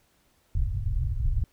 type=low-pass noise; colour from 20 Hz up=pink; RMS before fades=-26 dBFS; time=0.55-1.44 s; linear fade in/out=2 ms; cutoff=130 Hz; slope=96 dB/octave; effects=pink hiss -66 dBFS RMS until 1.52 s